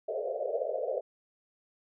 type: band-pass noise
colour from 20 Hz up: white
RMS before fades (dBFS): -33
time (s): 0.08-1.01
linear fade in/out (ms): 10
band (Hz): 420 to 670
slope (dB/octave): 96
effects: none